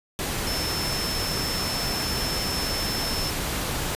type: tone in noise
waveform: sine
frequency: 5300 Hz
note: E8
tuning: 9 cents sharp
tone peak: -29 dBFS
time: 0.47-3.3 s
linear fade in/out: 0 ms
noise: pink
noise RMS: -28 dBFS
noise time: 0.19-3.95 s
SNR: -4 dB
effects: resampled to 32000 Hz